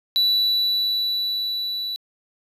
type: tone with level ramp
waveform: triangle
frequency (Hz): 3951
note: B7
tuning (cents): 0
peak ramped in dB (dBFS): -14 to -24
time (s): 0.16-1.96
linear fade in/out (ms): 0
effects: resampled to 32000 Hz